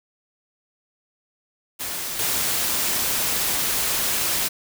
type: noise with level steps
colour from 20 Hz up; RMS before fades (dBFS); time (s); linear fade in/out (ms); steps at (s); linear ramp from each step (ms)
white; -29 / -23; 1.79-4.49; 20; 2.19; 2
effects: none